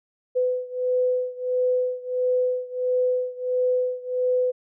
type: beating tone pair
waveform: sine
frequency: 502 / 503.5 Hz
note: B4 / B4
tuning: +28 / +33 cents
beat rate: 1.5 Hz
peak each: -23 / -25 dBFS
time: 0.35-4.52 s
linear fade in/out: 20 ms
effects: none